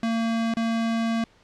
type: tone with dropouts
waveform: square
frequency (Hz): 227.9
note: A#3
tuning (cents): -39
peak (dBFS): -23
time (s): 0.03-1.24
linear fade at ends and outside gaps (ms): 2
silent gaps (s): 0.539-0.569
effects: pink hiss -58 dBFS RMS until 1.43 s + low-pass 5000 Hz 12 dB/octave